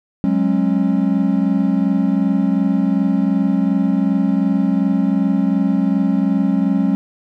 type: chord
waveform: triangle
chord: F# suspended second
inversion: none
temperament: equal with one note detuned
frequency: 185 / 207.7 / 272.1 Hz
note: F#3 / G#3 / C#4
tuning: 0 / 0 / -32 cents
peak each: -16 dBFS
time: 0.24-6.95 s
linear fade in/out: 0 ms
effects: none